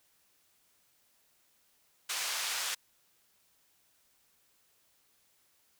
white band-pass noise, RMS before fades -35 dBFS, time 2.09-2.75 s, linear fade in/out 10 ms, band 880 to 7000 Hz, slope 12 dB/octave, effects white hiss -70 dBFS RMS until 5.79 s

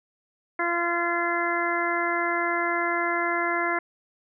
harmonic tone, 343.7 Hz, F4, 28 cents flat, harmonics 1 / 2 / 3 / 4 / 5 / 6, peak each -30 / -30 / -30 / -30 / -30 / -30 dBFS, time 0.59-3.79 s, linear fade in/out 5 ms, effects none

